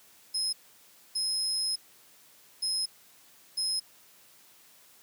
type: tone bursts at uneven times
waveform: 35% pulse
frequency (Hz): 5130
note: E8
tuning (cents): -48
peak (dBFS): -25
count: 4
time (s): 0.34-0.53 / 1.15-1.76 / 2.62-2.86 / 3.57-3.8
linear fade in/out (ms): 10
effects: white hiss -58 dBFS RMS until 5.02 s + high-pass 100 Hz 12 dB/octave